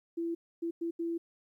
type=tone bursts at uneven times; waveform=sine; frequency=335.6 Hz; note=E4; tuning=31 cents sharp; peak=-31 dBFS; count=4; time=0.17-0.35 / 0.62-0.71 / 0.81-0.91 / 0.99-1.18 s; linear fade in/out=10 ms; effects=12-bit